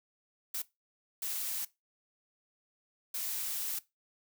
blue noise bursts at uneven times, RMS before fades -36 dBFS, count 3, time 0.54-0.62 / 1.22-1.65 / 3.14-3.79 s, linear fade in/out 5 ms, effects noise-tail reverb RT60 0.2 s tail -19 dB re dry

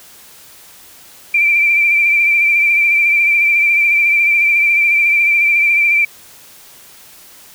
sine tone with vibrato, 2349 Hz, D7, in tune, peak -9 dBFS, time 1.34-6.05 s, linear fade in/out 5 ms, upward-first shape triangle, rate 14 Hz, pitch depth 42 cents each way, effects white hiss -41 dBFS RMS until 7.54 s

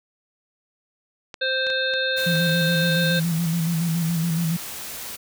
clicks, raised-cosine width 0.2 ms, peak -18 dBFS, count 6, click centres 1.342 / 1.668 / 1.702 / 1.938 / 2.355 / 2.495 s
harmonic tone, 523 Hz, C5, 1 cent flat, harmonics 1 / 3 / 5 / 7 / 8, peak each -26 / -24 / -34 / -27 / -31 dBFS, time 1.41-3.2 s, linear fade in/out 10 ms
white noise, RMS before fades -34 dBFS, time 2.16-5.17 s, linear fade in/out 20 ms
sine tone with vibrato, 166.4 Hz, E3, 17 cents sharp, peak -20 dBFS, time 2.26-4.57 s, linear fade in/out 10 ms, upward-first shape square, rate 7.1 Hz, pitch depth 48 cents each way
effects none

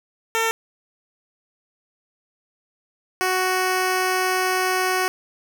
10% pulse tone pair in turn, 451.6 / 370.9 Hz, A4 / F#4, +45 / +4 cents, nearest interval minor third, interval 341 cents, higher first, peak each -11 dBFS, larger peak neither, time 0.35-0.51 / 3.21-5.08 s, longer second, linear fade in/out 0 ms, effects none

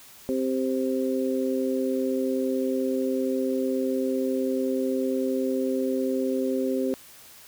harmonic tone, 130.81 Hz, C3, in tune, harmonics 2 / 3 / 4, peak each -26 / -28 / -29 dBFS, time 0.29-6.94 s, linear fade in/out 0 ms, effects white hiss -49 dBFS RMS until 7.47 s

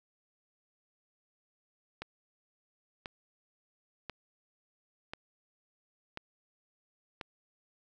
click train, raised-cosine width 0.3 ms, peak -23 dBFS, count 6, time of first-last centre 2.02-7.212 s, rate 0.963 Hz, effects none

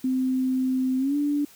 sine tone with pitch glide, 258.8 to 290.5 Hz, C4 to D4, -19 to -19 cents, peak -21 dBFS, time 0.04-1.45 s, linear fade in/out 5 ms, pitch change +200 cents, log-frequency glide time 0.98-1.16 s, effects white hiss -52 dBFS RMS until 1.55 s

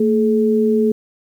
sine tone pair together, 224.8 / 426.8 Hz, A3 / G#4, +37 / +47 cents, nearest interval major seventh, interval 1110 cents, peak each -15 dBFS, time 0-0.92 s, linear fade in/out 5 ms, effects 8-bit

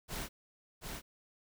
pink noise with echo, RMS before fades -40 dBFS, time 0.08-0.29 s, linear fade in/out 50 ms, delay 730 ms, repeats 1, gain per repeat -3 dB, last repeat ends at 1.02 s, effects none

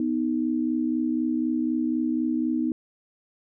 sine tone pair together, 248.4 / 312.4 Hz, B3 / D#4, +10 / +7 cents, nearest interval major third, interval 397 cents, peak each -25 / -25 dBFS, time 0-2.72 s, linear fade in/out 2 ms, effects none

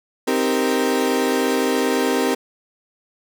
35% pulse chord, C minor seventh, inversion none, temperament equal, 261.6 / 311.1 / 392 / 466.2 Hz, C4 / Eb4 / G4 / Bb4, 0 / 0 / 0 / 0 cents, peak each -20 / -24 / -21 / -21 dBFS, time 0.27-2.35 s, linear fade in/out 10 ms, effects none

